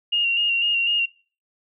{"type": "tone with vibrato", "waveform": "sine", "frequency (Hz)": 2800, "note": "F7", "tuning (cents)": 4, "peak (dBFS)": -18, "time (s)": [0.12, 1.06], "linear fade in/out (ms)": 10, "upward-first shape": "square", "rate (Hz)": 4, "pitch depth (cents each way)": 28, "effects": ["noise-tail reverb RT60 0.4 s tail -23 dB re dry"]}